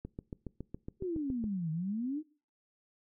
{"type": "click train", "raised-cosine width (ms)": 3, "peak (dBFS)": -27, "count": 11, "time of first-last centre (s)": [0.05, 1.441], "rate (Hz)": 7.19}
{"type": "exponential two-way sweep", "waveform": "sine", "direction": "down then up", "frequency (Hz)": [395.6, 153.9, 319.9], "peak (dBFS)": -32, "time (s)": [1, 2.23], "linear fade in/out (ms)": 50, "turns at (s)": 1.71}
{"effects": ["noise-tail reverb RT60 0.4 s tail -23 dB re dry"]}